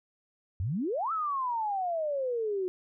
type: exponential two-way sweep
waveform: sine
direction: up then down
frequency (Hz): 82.1 to 1338 to 359.8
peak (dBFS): -28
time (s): 0.6-2.68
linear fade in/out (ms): 0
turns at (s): 1.12
effects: none